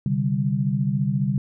sine chord, C suspended second, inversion none, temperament equal with one note detuned, 132.26 / 146.83 / 196 Hz, C3 / D3 / G3, +19 / 0 / 0 cents, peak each -24 dBFS, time 0.06-1.38 s, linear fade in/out 2 ms, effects none

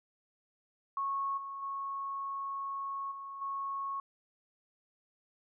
sine tone with level steps, 1100 Hz, C#6, 14 cents flat, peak -31 / -39 / -35 / -41 / -34 dBFS, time 0.97-4 s, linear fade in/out 2 ms, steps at 1.37 / 1.62 / 3.11 / 3.41 s, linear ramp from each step 10 ms, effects none

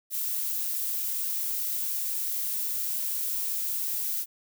violet noise, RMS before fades -30 dBFS, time 0.1-4.26 s, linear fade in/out 50 ms, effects none

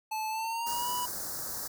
square tone with pitch glide, 870 to 982.2 Hz, A5 to B5, -20 to -10 cents, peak -32 dBFS, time 0.11-1.06 s, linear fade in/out 10 ms, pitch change +210 cents, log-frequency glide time 0.29-0.91 s
white band-stop noise, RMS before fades -37 dBFS, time 0.66-1.68 s, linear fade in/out 10 ms, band 1700 to 4500 Hz, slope 48 dB/octave
effects none

